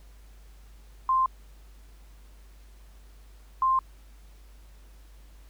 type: tone pair in turn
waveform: sine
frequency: 1046.5 / 1050.9 Hz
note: C6 / C6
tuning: 0 / +7 cents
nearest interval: unison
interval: 7 cents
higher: second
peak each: -20 dBFS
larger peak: neither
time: 1.09-1.26 / 3.62-3.79 s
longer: neither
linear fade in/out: 2 ms
effects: added 50 Hz sine -48 dBFS peak until 5.49 s + pink hiss -61 dBFS RMS until 5.49 s